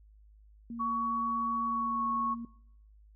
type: tone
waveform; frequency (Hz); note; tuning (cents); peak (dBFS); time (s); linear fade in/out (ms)
sine; 233.1; A#3; 0; -37; 0.7-2.45; 2
type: tone with pitch glide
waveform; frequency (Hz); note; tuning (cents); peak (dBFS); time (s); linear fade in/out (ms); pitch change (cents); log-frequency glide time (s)
sine; 1123 to 1103.7; C#6 to C#6; +22 to -8; -29; 0.79-2.35; 20; -30; 1.66-2.04
effects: noise-tail reverb RT60 0.7 s tail -21 dB re dry + added 52 Hz sine -55 dBFS peak until 3.15 s